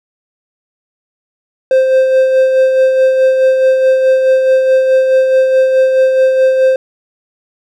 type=tone with tremolo; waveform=triangle; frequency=523.3 Hz; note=C5; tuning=in tune; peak=-3 dBFS; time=1.71-6.76 s; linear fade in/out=2 ms; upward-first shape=sine; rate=4.7 Hz; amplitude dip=40%; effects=none